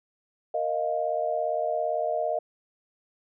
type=chord; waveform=sine; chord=Bb suspended fourth; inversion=none; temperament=just; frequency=466.2 / 621.6 / 699.2 Hz; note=Bb4 / Eb5 / F5; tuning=0 / -2 / +2 cents; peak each=-33 / -27 / -29 dBFS; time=0.54-2.39 s; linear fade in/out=5 ms; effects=none